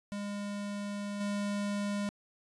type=tone with level steps; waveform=square; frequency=203.5 Hz; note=G#3; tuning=35 cents flat; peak=-36 / -32 dBFS; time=0.12-2.09 s; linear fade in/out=0 ms; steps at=1.2 s; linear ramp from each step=10 ms; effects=resampled to 24000 Hz

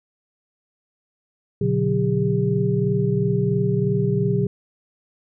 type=tone cluster; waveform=sine; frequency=121 / 144 / 182.9 / 403.6 Hz; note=B2 / D3 / F#3 / G#4; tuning=-35 / -34 / -20 / -49 cents; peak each=-23 dBFS; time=1.61-4.47 s; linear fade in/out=5 ms; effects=none

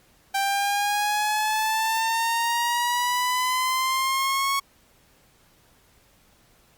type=exponential sweep; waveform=sawtooth; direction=up; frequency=784 to 1108.7 Hz; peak=-18 dBFS; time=0.34-4.6 s; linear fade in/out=10 ms; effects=pink hiss -59 dBFS RMS until 6.77 s + Opus 48 kbps

